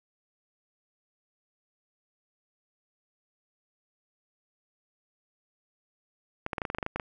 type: clicks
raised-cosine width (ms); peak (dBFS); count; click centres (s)
0.5; -16; 12; 6.464 / 6.532 / 6.582 / 6.618 / 6.652 / 6.701 / 6.748 / 6.785 / 6.828 / 6.864 / 6.96 / 6.998
effects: none